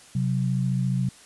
sine tone pair together, 130.81 / 185.21 Hz, C3 / F#3, 0 / +2 cents, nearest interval tritone, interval 602 cents, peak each -23 / -26 dBFS, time 0.15-1.09 s, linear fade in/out 5 ms, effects white hiss -50 dBFS RMS until 1.25 s + resampled to 24000 Hz

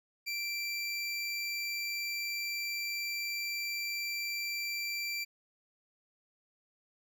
25% pulse tone, 2349 Hz, D7, in tune, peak -30 dBFS, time 0.26-5.25 s, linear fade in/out 20 ms, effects none

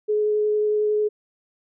sine tone with vibrato, 422.9 Hz, G#4, 31 cents sharp, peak -18 dBFS, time 0.08-1.09 s, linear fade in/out 20 ms, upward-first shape triangle, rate 11 Hz, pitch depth 10 cents each way, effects none

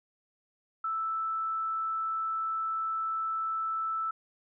sine tone, 1318.5 Hz, E6, in tune, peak -29 dBFS, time 0.84-4.11 s, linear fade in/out 5 ms, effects none

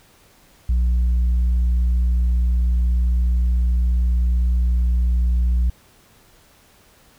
sine tone, 60.4 Hz, B1, 38 cents flat, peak -12 dBFS, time 0.69-5.7 s, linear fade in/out 5 ms, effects tanh soft clip ceiling -14 dBFS + pink hiss -53 dBFS RMS until 7.18 s

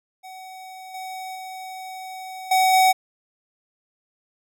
square tone with level steps, 752 Hz, F#5, 28 cents sharp, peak -38 / -32 / -34 / -16 / -14 dBFS, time 0.23-2.93 s, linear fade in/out 20 ms, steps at 0.94 / 1.35 / 2.51 / 2.73 s, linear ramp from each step 5 ms, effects none

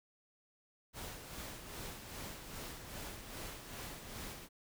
pink noise with tremolo, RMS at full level -45 dBFS, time 0.93-4.49 s, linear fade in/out 50 ms, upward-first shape sine, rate 2.5 Hz, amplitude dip 50%, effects none

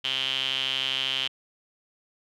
sawtooth tone with band-pass filter, 132.6 Hz, C3, 23 cents sharp, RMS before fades -28 dBFS, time 0.04-1.28 s, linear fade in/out 10 ms, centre 3100 Hz, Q 9.5, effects none

